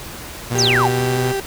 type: tone with pitch glide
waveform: sawtooth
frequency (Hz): 120 to 125.24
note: B2 to B2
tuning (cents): -49 to +25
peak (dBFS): -15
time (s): 0.5-1.33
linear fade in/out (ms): 20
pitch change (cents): +74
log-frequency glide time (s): 0.61-1.16
type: tone with vibrato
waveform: 35% pulse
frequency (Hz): 392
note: G4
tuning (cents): 0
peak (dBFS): -18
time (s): 0.55-1.4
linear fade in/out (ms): 2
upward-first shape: sine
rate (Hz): 13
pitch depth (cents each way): 11
type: exponential sweep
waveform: sine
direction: down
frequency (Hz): 6850 to 698.5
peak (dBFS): -14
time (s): 0.58-0.88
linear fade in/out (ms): 10
effects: pink hiss -33 dBFS RMS until 1.46 s